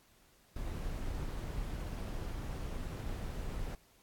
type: noise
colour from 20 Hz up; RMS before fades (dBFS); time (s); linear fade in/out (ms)
brown; -39; 0.56-3.75; 2
effects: pink hiss -66 dBFS RMS until 4.02 s + AAC 64 kbps